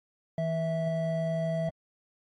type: tone pair together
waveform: triangle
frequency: 162.29 / 655 Hz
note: E3 / E5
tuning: -27 / -11 cents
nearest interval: 2 octaves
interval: 2416 cents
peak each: -28 dBFS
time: 0.38-1.69 s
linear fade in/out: 2 ms
effects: AAC 32 kbps